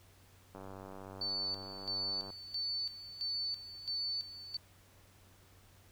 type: click train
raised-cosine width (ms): 1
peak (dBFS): -34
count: 170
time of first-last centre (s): 0.55-2.303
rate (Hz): 96.4
type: tone with tremolo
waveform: sine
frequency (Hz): 4503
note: C#8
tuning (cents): +26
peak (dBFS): -34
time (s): 1.21-4.57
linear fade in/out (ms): 5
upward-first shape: square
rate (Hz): 1.5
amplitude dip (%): 75
effects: added 94 Hz sine -63 dBFS peak until 5.91 s + pink hiss -64 dBFS RMS until 5.91 s